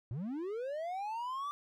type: linear sweep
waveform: triangle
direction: up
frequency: 104.4 to 1181 Hz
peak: -34 dBFS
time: 0.11-1.51 s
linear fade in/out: 0 ms
effects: none